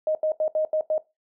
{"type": "tone bursts at uneven times", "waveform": "sine", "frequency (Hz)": 622.3, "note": "D#5", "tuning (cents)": 0, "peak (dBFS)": -20, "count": 6, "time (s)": [[0.07, 0.15], [0.23, 0.32], [0.4, 0.48], [0.55, 0.65], [0.73, 0.81], [0.9, 0.98]], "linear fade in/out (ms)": 2, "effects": ["noise-tail reverb RT60 0.2 s tail -17 dB re dry"]}